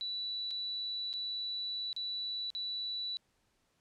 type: tone with dropouts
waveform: sine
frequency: 3951 Hz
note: B7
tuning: in tune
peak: -35 dBFS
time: 0.01-3.17 s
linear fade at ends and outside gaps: 0 ms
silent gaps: 0.507-0.511 / 1.13-1.138 / 1.929-1.964 / 2.503-2.55 s
effects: pink hiss -75 dBFS RMS until 3.8 s + low-pass 10000 Hz 12 dB/octave